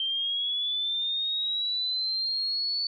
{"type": "linear sweep", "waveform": "sine", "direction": "up", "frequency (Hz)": [3136, 4481], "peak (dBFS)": -26, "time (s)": [0, 2.87], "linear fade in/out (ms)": 2, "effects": []}